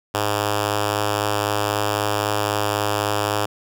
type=tone with notch filter; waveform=5% pulse; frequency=103.83 Hz; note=G#2; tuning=in tune; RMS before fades=-22 dBFS; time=0.14-3.46 s; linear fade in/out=10 ms; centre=220 Hz; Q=1.6; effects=none